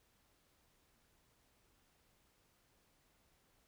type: silence
effects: pink hiss -74 dBFS RMS until 3.67 s